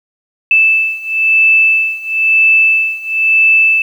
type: beating tone pair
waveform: sine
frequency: 2634 / 2635 Hz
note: E7 / E7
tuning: -2 / -1 cents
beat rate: 1 Hz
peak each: -12 / -10 dBFS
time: 0.51-3.82 s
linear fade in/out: 2 ms
effects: 7-bit